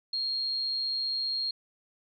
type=tone; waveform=sine; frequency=4245 Hz; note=C8; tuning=24 cents sharp; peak=-28 dBFS; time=0.13-1.51 s; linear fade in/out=5 ms; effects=none